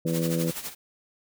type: harmonic tone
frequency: 82.9 Hz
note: E2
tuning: 10 cents sharp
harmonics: 2 / 3 / 4 / 5 / 6 / 7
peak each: -26 / -33 / -31 / -40 / -31 / -40 dBFS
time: 0.05-0.51 s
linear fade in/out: 5 ms
type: noise with tremolo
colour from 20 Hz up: white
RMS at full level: -33 dBFS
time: 0.06-0.75 s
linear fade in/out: 50 ms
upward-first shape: sine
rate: 12 Hz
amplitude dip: 70%
effects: none